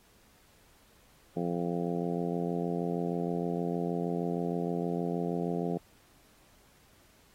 harmonic tone, 86.4 Hz, F2, 18 cents flat, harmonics 2 / 3 / 4 / 5 / 6 / 7 / 8 / 9, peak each -33 / -37 / -37 / -36 / -41 / -48 / -40 / -46 dBFS, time 1.36-5.78 s, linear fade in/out 10 ms, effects pink hiss -63 dBFS RMS until 7.34 s + AAC 48 kbps

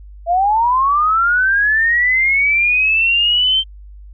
sine linear sweep, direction up, 662 to 3136 Hz, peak -11 dBFS, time 0.26-3.64 s, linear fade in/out 50 ms, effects added 50 Hz sine -34 dBFS peak until 4.13 s

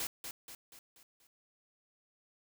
white noise with echo, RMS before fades -37 dBFS, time 0-0.07 s, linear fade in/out 2 ms, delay 240 ms, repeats 5, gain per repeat -6 dB, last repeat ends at 1.27 s, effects none

